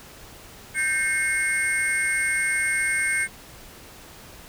sine tone cluster, 1568 / 1807 / 2158 / 8720 Hz, G6 / A6 / C#7 / C#9, 0 / +46 / -47 / -29 cents, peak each -25 / -30 / -22 / -28 dBFS, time 0.74-3.28 s, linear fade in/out 50 ms, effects tanh soft clip ceiling -16 dBFS + pink hiss -45 dBFS RMS until 4.48 s

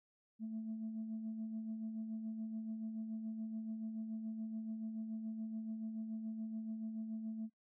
sine tone with tremolo, 221 Hz, A3, 8 cents sharp, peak -37 dBFS, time 0.39-7.5 s, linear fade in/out 50 ms, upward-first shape sine, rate 7 Hz, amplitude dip 45%, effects noise-tail reverb RT60 0.1 s tail -26 dB re dry + tanh soft clip ceiling -36 dBFS

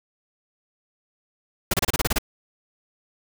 pink noise bursts, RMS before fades -21 dBFS, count 9, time 1.71-2.185 s, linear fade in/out 5 ms, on 27 ms, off 29 ms, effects none

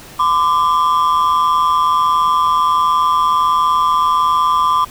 triangle ring-modulated tone, 1100 Hz, C#6, 14 cents flat, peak -6 dBFS, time 0.19-4.85 s, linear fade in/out 10 ms, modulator 80.7 Hz, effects pink hiss -37 dBFS RMS until 4.9 s

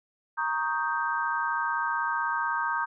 sine chord, Eb dominant seventh, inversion second, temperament equal, 932.3 / 1108.7 / 1244.5 / 1568 Hz, Bb5 / Db6 / Eb6 / G6, 0 / 0 / 0 / 0 cents, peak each -30 / -34 / -32 / -30 dBFS, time 0.37-2.86 s, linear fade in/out 20 ms, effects none

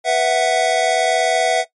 square chord, B suspended fourth, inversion none, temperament equal, 493.9 / 659.3 / 740 Hz, B4 / E5 / F#5, 0 / 0 / 0 cents, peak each -23 / -17 / -18 dBFS, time 0.04-1.65 s, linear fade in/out 50 ms, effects noise-tail reverb RT60 0.1 s tail -17 dB re dry + MP3 48 kbps

